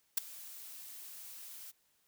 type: noise with ADSR envelope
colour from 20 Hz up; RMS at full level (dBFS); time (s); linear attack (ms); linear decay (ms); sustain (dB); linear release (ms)
blue; -27; 0.17-1.72; 8; 9; -22; 24
effects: white hiss -74 dBFS RMS until 2.07 s